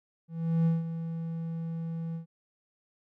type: tone with ADSR envelope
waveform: triangle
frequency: 164.81 Hz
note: E3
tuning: in tune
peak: -19 dBFS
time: 0.28-2.26 s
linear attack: 380 ms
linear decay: 170 ms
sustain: -11 dB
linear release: 110 ms
effects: none